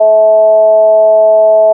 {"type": "tone with frequency modulation", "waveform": "sine", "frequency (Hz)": 649, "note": "E5", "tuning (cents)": -27, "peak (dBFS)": -3, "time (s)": [0, 1.73], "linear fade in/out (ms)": 10, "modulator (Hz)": 218, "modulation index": 0.32, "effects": []}